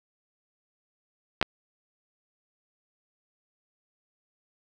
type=clicks; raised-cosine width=0.3 ms; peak=-7 dBFS; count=2; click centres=1.414 / 1.427 s; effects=none